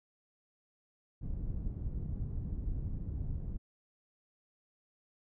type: low-pass noise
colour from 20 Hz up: pink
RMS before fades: -37 dBFS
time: 1.21-3.58 s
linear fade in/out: 20 ms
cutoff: 140 Hz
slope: 12 dB/octave
effects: none